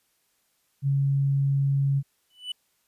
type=tone; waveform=sine; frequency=138.59 Hz; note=C#3; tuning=in tune; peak=-20 dBFS; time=0.82-2.03 s; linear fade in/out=50 ms
type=tone with exponential growth; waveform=triangle; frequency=2981 Hz; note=F#7; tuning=12 cents sharp; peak=-25 dBFS; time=2.3-2.52 s; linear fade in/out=5 ms; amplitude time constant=46 ms
effects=white hiss -70 dBFS RMS until 2.87 s + resampled to 32000 Hz